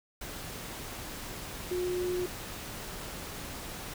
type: tone in noise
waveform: sine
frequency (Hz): 360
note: F#4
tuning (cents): -47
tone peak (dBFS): -29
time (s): 1.71-2.26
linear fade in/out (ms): 5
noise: pink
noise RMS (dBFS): -41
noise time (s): 0.21-3.94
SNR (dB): +9
effects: none